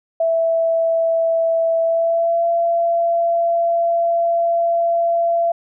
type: tone with pitch glide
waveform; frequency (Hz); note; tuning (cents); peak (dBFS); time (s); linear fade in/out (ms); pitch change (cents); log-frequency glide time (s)
sine; 659.3 to 678.6; E5 to F5; 0 to -50; -14; 0.2-5.52; 5; +50; 1.82-2.47
effects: none